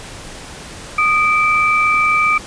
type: tone pair together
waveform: sine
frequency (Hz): 1234 / 2329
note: D#6 / D7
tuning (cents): -15 / -15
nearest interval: major seventh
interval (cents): 1100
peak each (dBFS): -14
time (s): 0.98-2.38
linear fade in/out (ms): 5
effects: pink hiss -33 dBFS RMS until 2.46 s + resampled to 22050 Hz